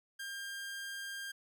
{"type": "tone", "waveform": "sawtooth", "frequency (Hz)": 1601, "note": "G6", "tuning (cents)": 36, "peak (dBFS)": -37, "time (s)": [0.19, 1.32], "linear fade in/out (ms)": 10, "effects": []}